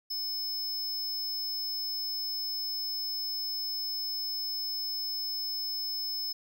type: tone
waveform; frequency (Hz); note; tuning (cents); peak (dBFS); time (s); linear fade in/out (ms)
square; 5220; E8; -18; -32; 0.1-6.33; 10
effects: none